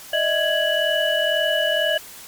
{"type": "tone cluster", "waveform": "sine", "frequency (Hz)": [605, 647, 1664, 2953], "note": ["D#5", "E5", "G#6", "F#7"], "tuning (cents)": [-49, -32, 3, -4], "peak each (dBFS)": -23, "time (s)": [0.13, 1.98], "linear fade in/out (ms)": 5, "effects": ["white hiss -40 dBFS RMS until 2.27 s", "MP3 96 kbps"]}